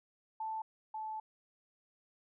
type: tone pair in turn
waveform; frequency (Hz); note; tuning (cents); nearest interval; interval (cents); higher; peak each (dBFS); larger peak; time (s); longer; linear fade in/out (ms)
sine; 880 / 870.4; A5 / A5; 0 / -19; unison; 19; first; -36 / -38; first; 0.4-0.62 / 0.94-1.2; second; 5
effects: none